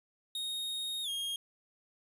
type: tone with pitch glide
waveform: 45% pulse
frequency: 3729 to 3246 Hz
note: A#7 to G#7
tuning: 0 to -40 cents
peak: -34 dBFS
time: 0.35-1.36 s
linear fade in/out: 2 ms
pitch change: -240 cents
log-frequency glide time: 1.03-1.09 s
effects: resampled to 32000 Hz